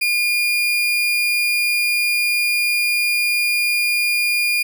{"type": "tone", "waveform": "35% pulse", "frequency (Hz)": 2421, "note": "D#7", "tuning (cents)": -48, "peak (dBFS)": -14, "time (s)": [0.01, 4.63], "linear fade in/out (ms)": 10, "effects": []}